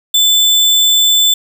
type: tone with sample-and-hold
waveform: sine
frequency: 3511 Hz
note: A7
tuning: 4 cents flat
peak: -7 dBFS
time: 0.14-1.34 s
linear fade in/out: 5 ms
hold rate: 11025 Hz
effects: none